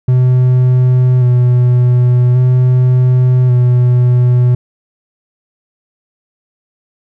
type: tone with vibrato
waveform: triangle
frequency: 125.1 Hz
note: B2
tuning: 23 cents sharp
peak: -4 dBFS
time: 0.08-4.55 s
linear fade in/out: 5 ms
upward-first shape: square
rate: 0.44 Hz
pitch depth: 20 cents each way
effects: none